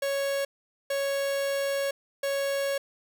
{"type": "tone bursts at uneven times", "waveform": "45% pulse", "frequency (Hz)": 554.4, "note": "C#5", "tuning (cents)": 0, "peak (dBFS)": -26, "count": 3, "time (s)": [[0.02, 0.45], [0.9, 1.91], [2.23, 2.78]], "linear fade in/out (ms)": 5, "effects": []}